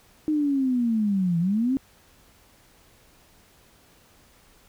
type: linear two-way sweep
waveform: sine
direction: down then up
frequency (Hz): 311.1 to 164.5 to 275.4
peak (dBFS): -20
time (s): 0.28-1.77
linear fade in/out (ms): 0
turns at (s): 1.39
effects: pink hiss -57 dBFS RMS until 4.68 s